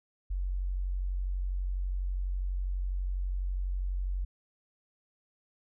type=tone; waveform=sine; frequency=46.07 Hz; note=F#1; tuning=7 cents flat; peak=-29 dBFS; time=0.3-4.25 s; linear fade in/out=10 ms; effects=none